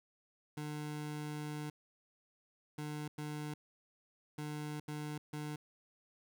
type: tone bursts at uneven times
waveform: 25% pulse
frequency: 150 Hz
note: D3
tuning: 37 cents sharp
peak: -36 dBFS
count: 6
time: 0.57-1.7 / 2.78-3.08 / 3.18-3.54 / 4.38-4.8 / 4.88-5.18 / 5.33-5.56 s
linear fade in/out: 5 ms
effects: none

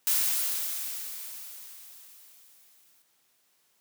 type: noise with exponential decay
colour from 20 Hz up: blue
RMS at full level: -24 dBFS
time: 0.07-3.02 s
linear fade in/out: 0 ms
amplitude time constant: 640 ms
effects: white hiss -69 dBFS RMS until 3.8 s + high-pass 150 Hz 12 dB/octave

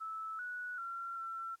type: tone with pitch steps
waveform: sine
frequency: 1310 / 1471 / 1367 / 1347 Hz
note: E6 / F#6 / F6 / E6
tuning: -11 / -11 / -37 / +37 cents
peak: -39 dBFS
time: 0-1.56 s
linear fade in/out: 20 ms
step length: 390 ms
effects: white hiss -73 dBFS RMS until 1.6 s + low-pass 12000 Hz 12 dB/octave

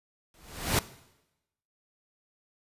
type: noise with exponential growth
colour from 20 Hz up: pink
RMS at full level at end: -22 dBFS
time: 0.34-0.79 s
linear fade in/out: 1 ms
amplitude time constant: 97 ms
effects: noise-tail reverb RT60 0.9 s tail -17 dB re dry + resampled to 32000 Hz

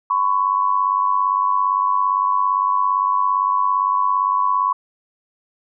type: tone pair together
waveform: sine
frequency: 1011.1 / 1108.7 Hz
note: B5 / C#6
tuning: +40 / 0 cents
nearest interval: major second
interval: 160 cents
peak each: -18 dBFS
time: 0.1-4.73 s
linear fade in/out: 5 ms
effects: none

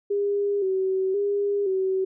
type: tone with vibrato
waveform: sine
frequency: 392 Hz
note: G4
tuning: in tune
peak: -21 dBFS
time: 0.1-2.05 s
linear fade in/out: 10 ms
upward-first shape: square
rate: 0.96 Hz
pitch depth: 56 cents each way
effects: none

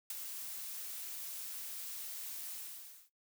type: noise with ADSR envelope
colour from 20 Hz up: blue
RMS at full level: -38 dBFS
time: 0.1-3.1 s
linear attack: 4 ms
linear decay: 19 ms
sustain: -6 dB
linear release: 580 ms
effects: noise-tail reverb RT60 0.2 s tail -24 dB re dry

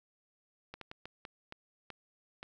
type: slowing click train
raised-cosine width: 0.3 ms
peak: -28 dBFS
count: 8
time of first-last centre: 0.74-2.429 s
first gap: 73 ms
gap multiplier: 1.39
effects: 11-bit

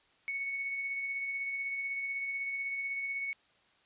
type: tone with tremolo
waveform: sine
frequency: 2217 Hz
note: C#7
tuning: in tune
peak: -32 dBFS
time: 0.28-3.33 s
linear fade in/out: 0 ms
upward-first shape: sine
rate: 16 Hz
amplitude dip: 30%
effects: white hiss -67 dBFS RMS until 3.85 s + resampled to 8000 Hz

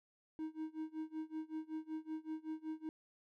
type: tone with tremolo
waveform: triangle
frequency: 314.6 Hz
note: D#4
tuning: 19 cents sharp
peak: -36 dBFS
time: 0.39-2.89 s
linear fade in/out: 0 ms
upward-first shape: sine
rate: 5.3 Hz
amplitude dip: 95%
effects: none

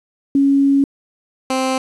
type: tone pair in turn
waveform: sine / 15% pulse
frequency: 277.2 / 261.6 Hz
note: C#4 / C4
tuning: 0 / 0 cents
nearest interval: minor second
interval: 100 cents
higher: first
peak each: -10 dBFS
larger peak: neither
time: 0.35-0.84 / 1.5-1.78 s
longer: first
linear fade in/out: 2 ms
effects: resampled to 24000 Hz + 8-bit

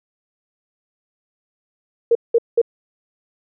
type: tone bursts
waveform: sine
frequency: 466.2 Hz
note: A#4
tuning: in tune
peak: -10 dBFS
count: 3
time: 2.11-2.616 s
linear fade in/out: 5 ms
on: 42 ms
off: 190 ms
effects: none

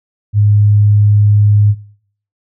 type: tone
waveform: sine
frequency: 103.83 Hz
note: G#2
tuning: in tune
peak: -6 dBFS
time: 0.33-1.75 s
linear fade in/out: 50 ms
effects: noise-tail reverb RT60 0.6 s tail -22 dB re dry

